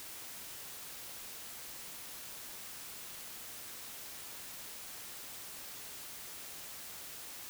silence, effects white hiss -47 dBFS RMS until 7.49 s

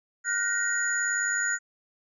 sine tone cluster, 1426 / 1525 / 1874 / 6860 Hz, F6 / G6 / A#6 / A8, +36 / -48 / +9 / -45 cents, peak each -30 dBFS, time 0.24-1.59 s, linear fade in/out 50 ms, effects none

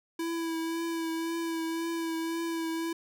square tone with vibrato, 330 Hz, E4, 2 cents sharp, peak -31 dBFS, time 0.19-2.93 s, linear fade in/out 5 ms, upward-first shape triangle, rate 1.9 Hz, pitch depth 25 cents each way, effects none

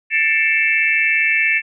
sine tone cluster, 1773 / 2161 / 2318 / 2654 Hz, A6 / C#7 / D7 / E7, +13 / -45 / -23 / +11 cents, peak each -19 dBFS, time 0.1-1.62 s, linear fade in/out 50 ms, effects none

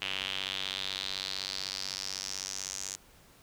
square tone with band-pass filter sweep, 47.96 Hz, G1, 37 cents flat, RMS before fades -37 dBFS, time 0.01-2.96 s, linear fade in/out 10 ms, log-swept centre 2900 to 6700 Hz, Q 4.1, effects pink hiss -59 dBFS RMS until 3.42 s

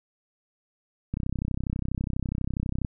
click train, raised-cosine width 5 ms, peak -16 dBFS, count 56, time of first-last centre 1.14-2.848 s, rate 32.2 Hz, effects none

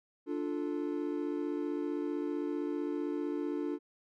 triangle chord, D minor, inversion none, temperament equal, 293.7 / 349.2 / 440 Hz, D4 / F4 / A4, 0 / 0 / 0 cents, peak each -33 / -35 / -38 dBFS, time 0.26-3.79 s, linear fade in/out 50 ms, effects none

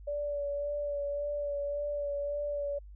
sine tone with vibrato, 577 Hz, D5, 31 cents flat, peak -31 dBFS, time 0.07-2.79 s, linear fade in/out 10 ms, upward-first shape sine, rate 1.8 Hz, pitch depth 20 cents each way, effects added 50 Hz sine -46 dBFS peak until 2.95 s

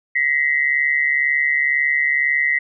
sine tone pair together, 1906 / 2048 Hz, A#6 / C7, +38 / -38 cents, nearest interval minor second, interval 124 cents, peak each -18 dBFS, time 0.15-2.59 s, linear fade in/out 10 ms, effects none

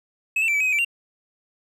triangle tone with pitch steps, 2579 / 2679 / 2338 / 2295 / 2537 / 2512 / 2329 / 2768 Hz, E7 / E7 / D7 / D7 / D#7 / D#7 / D7 / F7, -39 / +27 / -8 / -40 / +33 / +16 / -15 / -16 cents, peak -17 dBFS, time 0.36-0.848 s, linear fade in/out 5 ms, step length 61 ms, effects none

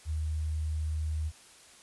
sine tone with sample-and-hold, 77.78 Hz, D#2, in tune, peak -29 dBFS, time 0.05-1.32 s, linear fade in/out 50 ms, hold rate 8820 Hz, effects white hiss -55 dBFS RMS until 1.82 s + resampled to 24000 Hz

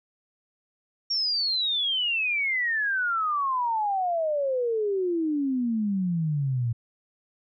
sine exponential sweep, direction down, 5588 to 113.7 Hz, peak -23 dBFS, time 1.1-6.73 s, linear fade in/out 10 ms, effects none

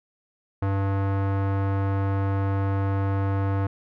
square tone with low-pass filter, 98 Hz, G2, in tune, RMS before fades -24 dBFS, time 0.62-3.67 s, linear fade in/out 5 ms, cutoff 1300 Hz, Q 1.2, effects none

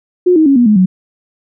sine tone with pitch steps, 360 / 315.2 / 276 / 241.7 / 211.6 / 185.27 Hz, F#4 / D#4 / C#4 / B3 / G#3 / F#3, -47 / +23 / -7 / -37 / +33 / +3 cents, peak -5 dBFS, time 0.26-0.86 s, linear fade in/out 10 ms, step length 100 ms, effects none

